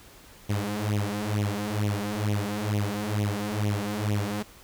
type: tone with flanger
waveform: sawtooth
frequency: 103.83 Hz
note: G#2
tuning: in tune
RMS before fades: -28 dBFS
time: 0.49-4.43 s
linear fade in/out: 10 ms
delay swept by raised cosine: 0.31 to 5.81 ms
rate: 2.2 Hz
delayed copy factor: +0.9
effects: pink hiss -51 dBFS RMS until 4.63 s